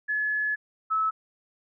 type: tone pair in turn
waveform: sine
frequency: 1708 / 1300.2 Hz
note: G#6 / E6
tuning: +48 / -24 cents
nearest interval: perfect fourth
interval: 472 cents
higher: first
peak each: -24 / -22 dBFS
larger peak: second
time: 0.08-0.56 / 0.9-1.11 s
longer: first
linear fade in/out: 20 ms
effects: none